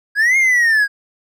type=linear two-way sweep; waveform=triangle; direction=up then down; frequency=1618 to 2156 to 1618 Hz; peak=-9 dBFS; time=0.15-0.88 s; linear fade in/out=50 ms; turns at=0.37 s; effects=none